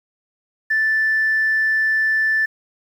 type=tone; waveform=sine; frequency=1760 Hz; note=A6; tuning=in tune; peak=-14 dBFS; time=0.7-2.46 s; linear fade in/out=10 ms; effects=tanh soft clip ceiling -11 dBFS + 8-bit